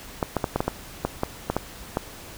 clicks, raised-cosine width 1 ms, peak -8 dBFS, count 11, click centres 0.228 / 0.367 / 0.442 / 0.56 / 0.605 / 0.68 / 1.05 / 1.234 / 1.5 / 1.566 / 1.971 s, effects pink hiss -42 dBFS RMS until 2.37 s

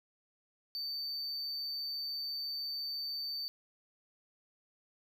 triangle tone, 4573 Hz, D8, 47 cents flat, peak -35 dBFS, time 0.75-3.48 s, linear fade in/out 0 ms, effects none

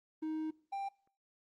triangle tone pair in turn, 313.6 / 790.2 Hz, D#4 / G5, +14 / +14 cents, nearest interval octave + major third, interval 1600 cents, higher second, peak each -33 / -34 dBFS, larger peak first, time 0.22-0.51 / 0.72-0.89 s, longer first, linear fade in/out 10 ms, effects noise-tail reverb RT60 0.5 s tail -24 dB re dry + Opus 24 kbps

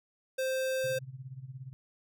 square tone, 523.3 Hz, C5, in tune, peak -30 dBFS, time 0.38-0.99 s, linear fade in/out 10 ms
sine tone with tremolo, 130.81 Hz, C3, in tune, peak -38 dBFS, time 0.84-1.73 s, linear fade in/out 0 ms, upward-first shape sine, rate 17 Hz, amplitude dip 80%
effects none

